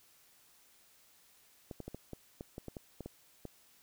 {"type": "clicks", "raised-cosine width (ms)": 2, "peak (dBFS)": -29, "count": 12, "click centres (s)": [1.712, 1.803, 1.88, 1.946, 2.133, 2.409, 2.581, 2.683, 2.768, 3.007, 3.06, 3.453], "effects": ["white hiss -65 dBFS RMS until 3.82 s"]}